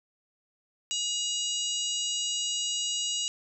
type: harmonic tone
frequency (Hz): 960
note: B5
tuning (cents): -49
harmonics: 3 / 4 / 5 / 6 / 7 / 8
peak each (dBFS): -31 / -36 / -42 / -40 / -35 / -36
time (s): 0.91-3.28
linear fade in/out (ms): 0
effects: none